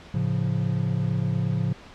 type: chord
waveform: triangle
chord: A augmented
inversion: none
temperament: equal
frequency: 110 / 138.59 / 174.61 Hz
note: A2 / C#3 / E#3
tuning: 0 / 0 / 0 cents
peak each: -25 / -24 / -25 dBFS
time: 0.14-1.73 s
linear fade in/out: 5 ms
effects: pink hiss -46 dBFS RMS until 1.94 s + low-pass 4000 Hz 12 dB/octave